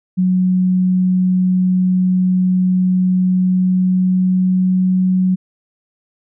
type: tone with pitch glide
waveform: sine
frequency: 183.9 to 185.18 Hz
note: F#3 to F#3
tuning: -10 to +2 cents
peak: -11 dBFS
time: 0.17-5.36 s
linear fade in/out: 20 ms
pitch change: +12 cents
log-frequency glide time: 3.25-5.06 s
effects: none